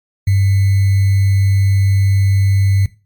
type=tone with sample-and-hold; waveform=sine; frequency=97.8 Hz; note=G2; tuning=4 cents flat; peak=-9 dBFS; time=0.27-2.86 s; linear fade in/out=5 ms; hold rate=2100 Hz; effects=noise-tail reverb RT60 0.3 s tail -17 dB re dry + MP3 96 kbps